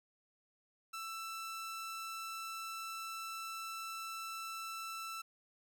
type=tone; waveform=sawtooth; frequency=1329 Hz; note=E6; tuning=14 cents sharp; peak=-38 dBFS; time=0.93-5.22 s; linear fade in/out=10 ms; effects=none